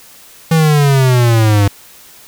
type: exponential sweep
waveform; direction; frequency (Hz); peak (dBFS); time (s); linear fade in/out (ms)
square; down; 164.81 to 98.9; -8; 0.51-1.68; 5
effects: white hiss -40 dBFS RMS until 2.27 s